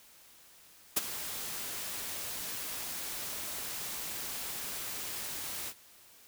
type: noise with ADSR envelope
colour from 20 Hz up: white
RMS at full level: -25 dBFS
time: 0.96-5.74 s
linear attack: 13 ms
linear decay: 22 ms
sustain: -14 dB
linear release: 60 ms
effects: white hiss -58 dBFS RMS until 6.27 s